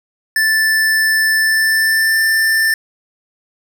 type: tone with pitch glide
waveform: square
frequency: 1760 to 1780.5 Hz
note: A6 to A6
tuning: 0 to +20 cents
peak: -12 dBFS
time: 0.36-2.74 s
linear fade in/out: 2 ms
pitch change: +20 cents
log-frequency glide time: 1.38-2.2 s
effects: none